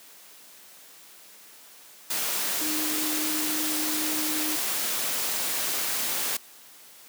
sine tone in noise, 307.5 Hz, D#4, 20 cents flat, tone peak -31 dBFS, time 2.61-4.56 s, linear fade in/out 5 ms, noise white, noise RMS -28 dBFS, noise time 2.1-6.37 s, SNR -6 dB, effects white hiss -50 dBFS RMS until 7.08 s + high-pass 200 Hz 12 dB/octave

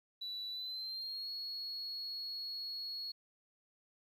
sine tone with pitch glide, 3951 to 4334 Hz, B7 to C#8, 0 to -40 cents, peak -38 dBFS, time 0.21-3.12 s, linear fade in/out 10 ms, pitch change +160 cents, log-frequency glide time 0.5-1.29 s, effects tanh soft clip ceiling -37 dBFS + 12-bit

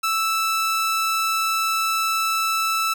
sawtooth tone, 1318.5 Hz, E6, in tune, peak -16 dBFS, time 0.03-2.94 s, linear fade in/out 10 ms, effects none

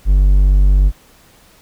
triangle tone, 48.34 Hz, G1, 23 cents flat, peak -5 dBFS, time 0.05-0.92 s, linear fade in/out 50 ms, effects pink hiss -48 dBFS RMS until 1.61 s

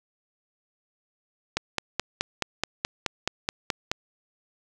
click train, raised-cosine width 0.2 ms, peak -7 dBFS, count 12, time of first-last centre 1.57-3.915 s, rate 4.69 Hz, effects 7-bit

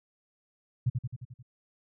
sine tone with echo, 123.1 Hz, B2, 5 cents flat, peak -22 dBFS, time 0.86-0.9 s, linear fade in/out 10 ms, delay 88 ms, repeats 6, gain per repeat -4 dB, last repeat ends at 1.428 s, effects none

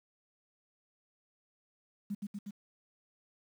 sine tone with echo, 203.3 Hz, G#3, 37 cents flat, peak -33 dBFS, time 2.1-2.15 s, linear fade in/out 10 ms, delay 120 ms, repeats 3, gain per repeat -2 dB, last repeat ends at 2.51 s, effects 10-bit

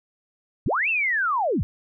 sine linear two-way sweep, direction up then down, 45.81 to 2740 to 45.81 Hz, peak -20 dBFS, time 0.66-1.63 s, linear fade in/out 0 ms, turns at 0.89 s, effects none

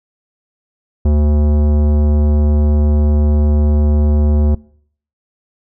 sine tone with tanh clipping, 74.3 Hz, D2, 21 cents sharp, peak -11 dBFS, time 1.05-4.55 s, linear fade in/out 5 ms, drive 16 dB, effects noise-tail reverb RT60 0.6 s tail -23 dB re dry

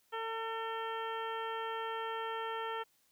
harmonic tone, 450 Hz, A4, 39 cents sharp, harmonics 1 / 2 / 3 / 4 / 5 / 6 / 7, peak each -41 / -40 / -42 / -46 / -53 / -52 / -49 dBFS, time 0.12-2.84 s, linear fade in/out 20 ms, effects white hiss -72 dBFS RMS until 3.11 s

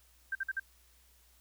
sine tone bursts, 1571 Hz, G6, 3 cents sharp, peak -31 dBFS, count 4, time 0.32-0.598 s, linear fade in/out 5 ms, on 32 ms, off 50 ms, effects added 60 Hz sine -65 dBFS peak until 1.4 s + white hiss -66 dBFS RMS until 1.4 s

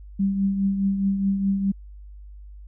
sine tone with tremolo, 196 Hz, G3, in tune, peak -17 dBFS, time 0.19-1.72 s, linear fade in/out 10 ms, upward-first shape triangle, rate 4.8 Hz, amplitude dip 55%, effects added 50 Hz sine -39 dBFS peak until 2.67 s

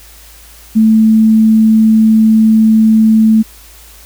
sine tone, 220 Hz, A3, in tune, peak -4 dBFS, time 0.75-3.43 s, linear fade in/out 20 ms, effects added 55 Hz sine -39 dBFS peak until 4.05 s + white hiss -39 dBFS RMS until 4.05 s

